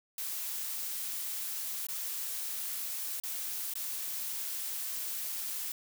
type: noise with dropouts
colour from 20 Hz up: blue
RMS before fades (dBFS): -37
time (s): 0.18-5.72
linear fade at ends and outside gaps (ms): 2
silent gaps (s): 1.868-1.886 / 3.2-3.235 / 3.738-3.754
effects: none